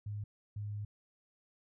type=tone bursts at uneven times; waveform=sine; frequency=103.83 Hz; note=G#2; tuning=in tune; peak=-37 dBFS; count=2; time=0.06-0.24 / 0.56-0.85 s; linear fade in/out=5 ms; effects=none